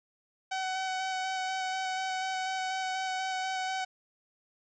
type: tone with vibrato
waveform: sawtooth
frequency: 754 Hz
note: F#5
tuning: 32 cents sharp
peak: -27 dBFS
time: 0.51-3.85 s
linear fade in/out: 10 ms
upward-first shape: square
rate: 4.1 Hz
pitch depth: 11 cents each way
effects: resampled to 16000 Hz + 10-bit